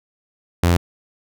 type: tone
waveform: sawtooth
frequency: 86.6 Hz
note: F2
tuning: 14 cents flat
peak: -9 dBFS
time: 0.63-0.77 s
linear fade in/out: 5 ms
effects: none